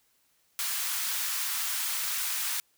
white high-pass noise, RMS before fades -31 dBFS, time 0.59-2.6 s, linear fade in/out 0 ms, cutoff 970 Hz, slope 24 dB/octave, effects white hiss -69 dBFS RMS until 2.77 s

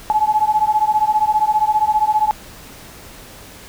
sine beating tone pair, 848 / 863 Hz, G#5 / A5, +36 / -34 cents, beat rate 15 Hz, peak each -16 dBFS, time 0.1-2.31 s, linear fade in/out 0 ms, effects pink hiss -39 dBFS RMS until 3.68 s

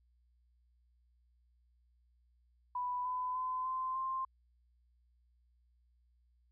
sine tone with pitch steps, 990 / 1005 / 1020.2 / 1035.6 / 1051.3 Hz, B5 / B5 / C6 / C6 / C6, +4 / +30 / -44 / -18 / +8 cents, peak -34 dBFS, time 2.75-4.25 s, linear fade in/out 5 ms, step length 300 ms, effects added 60 Hz sine -68 dBFS peak until 6.51 s

